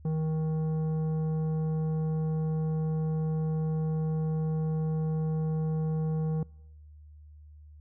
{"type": "tone with tanh clipping", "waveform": "sine", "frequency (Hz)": 157.6, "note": "D#3", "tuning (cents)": 23, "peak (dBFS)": -28, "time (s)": [0.05, 6.43], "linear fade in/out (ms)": 2, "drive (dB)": 10, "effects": ["noise-tail reverb RT60 0.9 s tail -25 dB re dry", "added 75 Hz sine -48 dBFS peak until 7.8 s"]}